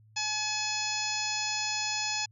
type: harmonic tone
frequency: 851 Hz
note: G#5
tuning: 42 cents sharp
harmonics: 1 / 2 / 3 / 4 / 5 / 6 / 7 / 8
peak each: -37 / -41 / -35 / -40 / -38 / -35 / -40 / -37 dBFS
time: 0.16-2.26 s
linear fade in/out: 10 ms
effects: added 108 Hz sine -56 dBFS peak until 2.31 s